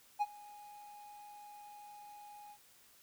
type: tone with ADSR envelope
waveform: triangle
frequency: 828 Hz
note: G#5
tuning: 5 cents flat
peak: -26 dBFS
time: 0.19-2.58 s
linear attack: 27 ms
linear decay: 36 ms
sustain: -23 dB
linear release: 66 ms
effects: white hiss -64 dBFS RMS until 3.02 s